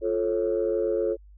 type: chord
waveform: sine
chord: F augmented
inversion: none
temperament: just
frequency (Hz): 349.2 / 436.5 / 545.7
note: F4 / A4 / C#5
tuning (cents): 0 / -14 / -27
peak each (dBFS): -27 / -25 / -27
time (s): 0.01-1.17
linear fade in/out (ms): 50
effects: tanh soft clip ceiling -15 dBFS + added 50 Hz sine -47 dBFS peak until 1.37 s